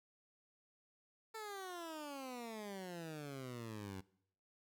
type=exponential sweep; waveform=15% pulse; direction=down; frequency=449 to 92.5 Hz; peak=-39 dBFS; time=1.34-4.01 s; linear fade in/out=10 ms; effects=noise-tail reverb RT60 0.7 s tail -22 dB re dry